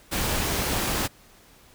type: noise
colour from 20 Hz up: pink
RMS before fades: -26 dBFS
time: 0.11-1.08 s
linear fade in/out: 20 ms
effects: pink hiss -54 dBFS RMS until 1.74 s